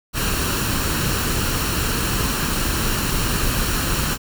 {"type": "noise with comb filter", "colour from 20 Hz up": "pink", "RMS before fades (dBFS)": -21, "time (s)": [0.13, 4.18], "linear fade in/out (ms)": 50, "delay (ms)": 0.71, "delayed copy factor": 0.5, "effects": []}